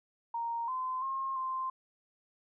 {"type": "tone with pitch steps", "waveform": "sine", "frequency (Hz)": [931, 1029, 1071, 1045], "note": ["A#5", "C6", "C6", "C6"], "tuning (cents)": [-2, -29, 40, -2], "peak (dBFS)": -32, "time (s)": [0.34, 1.7], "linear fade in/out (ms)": 5, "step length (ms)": 340, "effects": []}